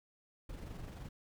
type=noise with amplitude modulation; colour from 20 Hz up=brown; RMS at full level=-44 dBFS; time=0.49-1.09 s; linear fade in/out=5 ms; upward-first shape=sine; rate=23.3 Hz; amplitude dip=45%; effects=none